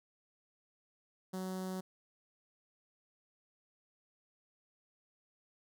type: tone with notch filter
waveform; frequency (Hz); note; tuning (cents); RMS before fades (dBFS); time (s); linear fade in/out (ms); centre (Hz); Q
sawtooth; 186.7; F#3; +16; -40; 1.33-1.81; 10; 2400; 0.85
effects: none